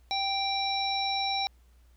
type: harmonic tone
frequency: 784 Hz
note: G5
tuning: in tune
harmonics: 1 / 3 / 5 / 7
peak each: -30 / -36 / -31 / -36 dBFS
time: 0.11-1.47 s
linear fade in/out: 0 ms
effects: added 60 Hz sine -56 dBFS peak until 1.96 s + pink hiss -69 dBFS RMS until 1.96 s